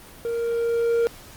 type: tone with level ramp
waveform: triangle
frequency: 466.2 Hz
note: A#4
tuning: in tune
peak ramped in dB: -22 to -15 dBFS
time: 0.25-1.07 s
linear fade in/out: 0 ms
effects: pink hiss -45 dBFS RMS until 1.36 s + Opus 24 kbps